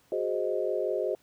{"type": "chord", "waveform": "sine", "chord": "Ab dominant seventh", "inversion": "third", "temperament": "equal", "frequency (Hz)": [370, 415.3, 523.3, 622.3], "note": ["Gb4", "Ab4", "C5", "Eb5"], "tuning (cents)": [0, 0, 0, 0], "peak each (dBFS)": -32, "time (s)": [0.12, 1.15], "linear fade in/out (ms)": 2, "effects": ["pink hiss -64 dBFS RMS until 1.22 s", "high-pass 100 Hz 12 dB/octave"]}